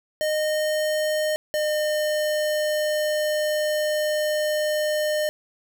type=tone pair in turn; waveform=square; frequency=614 / 607.6 Hz; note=D#5 / D#5; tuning=-23 / -41 cents; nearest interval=unison; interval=18 cents; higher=first; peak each=-22 dBFS; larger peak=neither; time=0.21-1.36 / 1.54-5.29 s; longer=second; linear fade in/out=0 ms; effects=none